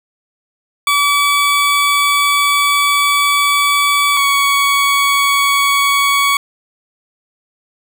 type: tone pair in turn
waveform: 20% pulse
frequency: 1146 / 1122.4 Hz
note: D6 / C#6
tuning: -43 / +21 cents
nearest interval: unison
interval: 36 cents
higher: first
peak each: -6 dBFS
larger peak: neither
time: 0.87-4.17 / 4.17-6.37 s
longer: first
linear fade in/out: 2 ms
effects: none